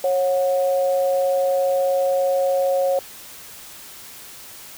sine tone pair together, 546.9 / 730 Hz, C#5 / F#5, -23 / -24 cents, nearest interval perfect fourth, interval 499 cents, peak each -17 / -25 dBFS, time 0.04-2.99 s, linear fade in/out 2 ms, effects white hiss -40 dBFS RMS until 4.77 s

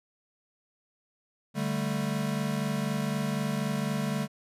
square chord, D suspended fourth, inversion none, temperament equal, 146.83 / 196 / 220 Hz, D3 / G3 / A3, 0 / 0 / 0 cents, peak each -33 dBFS, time 1.54-4.28 s, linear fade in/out 50 ms, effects resampled to 32000 Hz

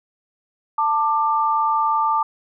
sine tone pair together, 888.5 / 1186 Hz, A5 / D6, +17 / +17 cents, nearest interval perfect fourth, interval 500 cents, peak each -19 / -19 dBFS, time 0.78-2.23 s, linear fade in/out 5 ms, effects none

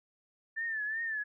sine tone with vibrato, 1767 Hz, A6, 7 cents sharp, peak -32 dBFS, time 0.56-1.24 s, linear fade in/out 20 ms, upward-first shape triangle, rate 2.7 Hz, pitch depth 93 cents each way, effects none

